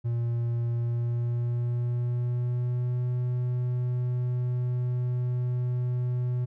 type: tone with pitch glide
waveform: triangle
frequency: 118.2 to 123.86 Hz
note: A#2 to B2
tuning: +24 to +5 cents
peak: -23 dBFS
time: 0.04-6.46 s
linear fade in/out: 20 ms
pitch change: +81 cents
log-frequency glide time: 0.75-3.06 s
effects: none